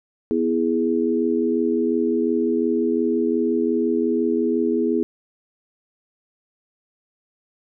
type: chord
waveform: sine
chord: E major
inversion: second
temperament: equal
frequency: 246.9 / 329.6 / 415.3 Hz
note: B3 / E4 / G#4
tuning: 0 / 0 / 0 cents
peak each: -22 dBFS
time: 0.31-5.03 s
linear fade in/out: 0 ms
effects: none